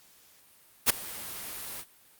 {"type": "noise with ADSR envelope", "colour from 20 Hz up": "white", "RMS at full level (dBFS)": -18, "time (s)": [0.86, 1.85], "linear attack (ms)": 38, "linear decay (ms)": 9, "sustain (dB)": -21, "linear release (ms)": 52, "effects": ["white hiss -59 dBFS RMS until 2.19 s", "Opus 48 kbps"]}